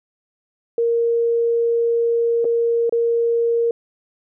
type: tone with dropouts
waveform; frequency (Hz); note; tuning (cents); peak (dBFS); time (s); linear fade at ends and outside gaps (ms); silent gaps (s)
sine; 466.2; A#4; 0; -15; 0.78-3.71; 2; 2.445-2.451 / 2.895-2.924
effects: none